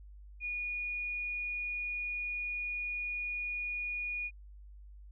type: tone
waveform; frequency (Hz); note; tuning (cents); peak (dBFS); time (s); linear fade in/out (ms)
sine; 2450; D#7; -27; -34; 0.4-4.31; 50
effects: added 50 Hz sine -49 dBFS peak until 5.11 s